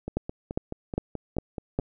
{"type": "two click trains", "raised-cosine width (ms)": 2, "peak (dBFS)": [-19, -12], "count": [9, 5], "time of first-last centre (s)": [[0.08, 1.797], [0.17, 1.789]], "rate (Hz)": [4.66, 2.47], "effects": []}